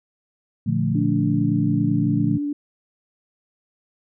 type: chord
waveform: sine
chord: Bb major seventh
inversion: none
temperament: equal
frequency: 116.54 / 146.83 / 174.61 / 220 Hz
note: Bb2 / D3 / F3 / A3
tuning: 0 / 0 / 0 / 0 cents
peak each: -24 dBFS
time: 0.66-2.38 s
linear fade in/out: 10 ms
type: tone with vibrato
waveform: sine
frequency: 290.2 Hz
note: D4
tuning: 21 cents flat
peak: -22 dBFS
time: 0.95-2.53 s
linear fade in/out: 5 ms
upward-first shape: square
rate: 13 Hz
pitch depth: 10 cents each way
effects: none